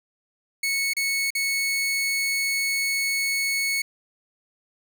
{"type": "tone with dropouts", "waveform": "sawtooth", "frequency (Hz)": 2206, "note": "C#7", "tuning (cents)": -9, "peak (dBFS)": -19, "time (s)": [0.63, 3.82], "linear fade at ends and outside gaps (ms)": 5, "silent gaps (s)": [[0.935, 0.966], [1.305, 1.35]], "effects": []}